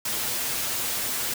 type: noise with comb filter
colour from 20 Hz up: white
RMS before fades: -28 dBFS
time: 0.05-1.34 s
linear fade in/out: 5 ms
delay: 8.4 ms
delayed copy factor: +0.65
effects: none